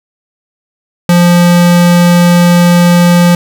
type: tone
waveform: square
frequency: 174.61 Hz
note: F3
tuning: in tune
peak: -4 dBFS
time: 1.09-3.35 s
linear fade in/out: 2 ms
effects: none